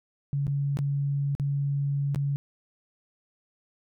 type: tone with dropouts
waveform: sine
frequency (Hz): 141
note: C#3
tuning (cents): +30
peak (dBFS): -24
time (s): 0.33-2.36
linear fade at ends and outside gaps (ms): 0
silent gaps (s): 0.468-0.479 / 0.771-0.789 / 1.351-1.398 / 2.147-2.159
effects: none